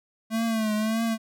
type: tone with vibrato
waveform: square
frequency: 220.4 Hz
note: A3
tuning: 3 cents sharp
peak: -24 dBFS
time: 0.3-1.18 s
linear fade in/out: 50 ms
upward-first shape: triangle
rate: 1.7 Hz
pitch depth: 74 cents each way
effects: none